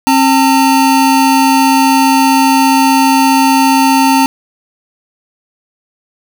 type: tone pair together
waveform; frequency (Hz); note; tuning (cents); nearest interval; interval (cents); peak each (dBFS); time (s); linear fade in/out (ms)
square; 268.3 / 900; C4 / A5; +44 / +39; octave + major sixth; 2095; -10; 0.07-4.26; 0
effects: none